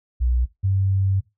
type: tone pair in turn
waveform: sine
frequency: 60.9 / 96.67 Hz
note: B1 / G2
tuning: -24 / -24 cents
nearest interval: minor sixth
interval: 800 cents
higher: second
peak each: -17 dBFS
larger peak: neither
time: 0.2-0.46 / 0.63-1.21 s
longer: second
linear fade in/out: 20 ms
effects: noise-tail reverb RT60 0.2 s tail -17 dB re dry